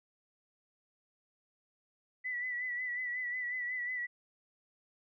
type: tone with vibrato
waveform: sine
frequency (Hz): 1975.5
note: B6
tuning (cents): 0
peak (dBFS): -34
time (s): 2.24-4.07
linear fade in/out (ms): 20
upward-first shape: sine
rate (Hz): 5.5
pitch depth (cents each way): 43
effects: none